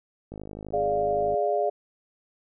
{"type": "click train", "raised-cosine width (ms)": 2, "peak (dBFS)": -25, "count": 54, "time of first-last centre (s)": [0.32, 1.341], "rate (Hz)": 51.9}
{"type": "chord", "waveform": "sine", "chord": "D diminished", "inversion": "second", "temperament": "equal", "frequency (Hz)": [415.3, 587.3, 698.5], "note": ["Ab4", "D5", "F5"], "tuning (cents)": [0, 0, 0], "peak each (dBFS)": [-27, -26, -26], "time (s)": [0.73, 1.7], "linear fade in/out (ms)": 10}
{"effects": []}